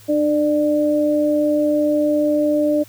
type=tone pair together; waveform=sine; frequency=300 / 593.8 Hz; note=D4 / D5; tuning=+37 / +19 cents; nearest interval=octave; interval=1182 cents; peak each=-17 dBFS; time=0.08-2.84 s; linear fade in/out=20 ms; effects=added 106 Hz sine -46 dBFS peak until 2.88 s + white hiss -47 dBFS RMS until 2.88 s